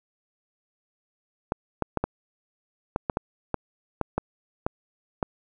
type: clicks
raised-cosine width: 1 ms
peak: -10 dBFS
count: 12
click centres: 1.521 / 1.823 / 1.973 / 2.04 / 2.961 / 3.098 / 3.171 / 3.543 / 4.013 / 4.18 / 4.665 / 5.228 s
effects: none